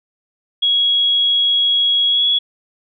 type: tone with pitch glide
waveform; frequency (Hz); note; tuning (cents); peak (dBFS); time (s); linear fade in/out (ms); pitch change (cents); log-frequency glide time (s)
sine; 3322 to 3364; G#7 to G#7; 0 to +22; -12; 0.62-2.39; 10; +22; 2.08-2.25
effects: none